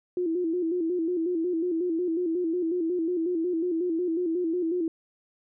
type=tone with vibrato; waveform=sine; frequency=342.2 Hz; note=F4; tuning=35 cents flat; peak=-24 dBFS; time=0.17-4.88 s; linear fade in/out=2 ms; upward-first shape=square; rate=5.5 Hz; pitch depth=83 cents each way; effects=none